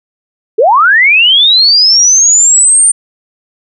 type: linear sweep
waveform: sine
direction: up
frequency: 392 to 9060 Hz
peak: -3 dBFS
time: 0.58-2.92 s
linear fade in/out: 10 ms
effects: none